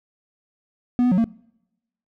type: tone with pitch steps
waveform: triangle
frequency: 245.6 / 248.2 / 182.6 / 228.6 Hz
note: B3 / B3 / F#3 / A#3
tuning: -9 / +9 / -23 / -34 cents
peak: -13 dBFS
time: 0.99-1.242 s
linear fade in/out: 0 ms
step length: 63 ms
effects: noise-tail reverb RT60 0.9 s tail -26 dB re dry